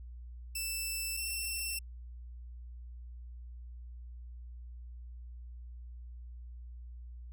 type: tone pair in turn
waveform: 10% pulse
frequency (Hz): 2654 / 2693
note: E7 / E7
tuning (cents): +11 / +36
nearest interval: unison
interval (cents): 25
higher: second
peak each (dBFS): -26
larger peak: neither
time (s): 0.55-1.17 / 1.17-1.79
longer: neither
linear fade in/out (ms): 5
effects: added 60 Hz sine -44 dBFS peak until 7.32 s